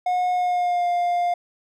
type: tone with pitch glide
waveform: triangle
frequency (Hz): 724 to 703.4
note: F#5 to F5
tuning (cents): -38 to +12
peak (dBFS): -17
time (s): 0.06-1.34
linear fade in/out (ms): 5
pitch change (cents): -50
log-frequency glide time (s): 0.32-0.88
effects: none

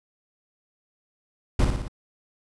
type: noise with echo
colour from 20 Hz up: brown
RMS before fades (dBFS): -18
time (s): 1.59-1.65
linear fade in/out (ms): 5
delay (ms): 58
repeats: 4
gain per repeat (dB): -4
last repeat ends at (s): 1.882
effects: resampled to 24000 Hz

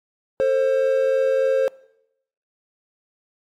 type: tone pair together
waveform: triangle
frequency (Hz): 447.6 / 531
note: A4 / C5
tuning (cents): +30 / +25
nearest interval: minor third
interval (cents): 295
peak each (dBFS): -21 / -15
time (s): 0.4-1.68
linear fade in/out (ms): 0
effects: noise-tail reverb RT60 0.8 s tail -23 dB re dry + AAC 64 kbps

